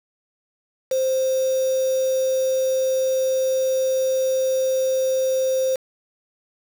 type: tone with quantisation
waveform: sine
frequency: 523.3 Hz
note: C5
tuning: in tune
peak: -18 dBFS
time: 0.91-5.76 s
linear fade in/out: 5 ms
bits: 5
effects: none